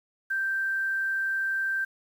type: tone with quantisation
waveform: sine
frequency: 1568 Hz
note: G6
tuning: in tune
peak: -25 dBFS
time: 0.3-1.85 s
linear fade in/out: 10 ms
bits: 9
effects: none